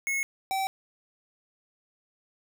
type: tone pair in turn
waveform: square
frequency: 2181 / 771.1 Hz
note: C#7 / G5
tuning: -29 / -29 cents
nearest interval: octave + tritone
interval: 1800 cents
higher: first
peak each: -27 dBFS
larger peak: neither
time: 0.07-0.23 / 0.51-0.67 s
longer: neither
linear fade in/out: 0 ms
effects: none